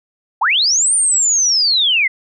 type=linear two-way sweep; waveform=sine; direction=up then down; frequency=699 to 9150 to 1983 Hz; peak=-11 dBFS; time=0.41-2.08 s; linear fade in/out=10 ms; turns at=0.94 s; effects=none